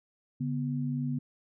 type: tone pair together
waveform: sine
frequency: 142.9 / 246.4 Hz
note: D3 / B3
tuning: -47 / -4 cents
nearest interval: major sixth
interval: 943 cents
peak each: -31 / -32 dBFS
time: 0.4-1.19 s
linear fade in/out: 10 ms
effects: none